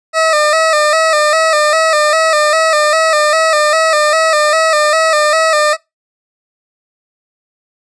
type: tone with vibrato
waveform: 20% pulse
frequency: 622.3 Hz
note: D#5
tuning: in tune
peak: -4 dBFS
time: 0.13-5.77 s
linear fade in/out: 50 ms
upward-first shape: square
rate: 2.5 Hz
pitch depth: 58 cents each way
effects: noise-tail reverb RT60 0.2 s tail -24 dB re dry + resampled to 22050 Hz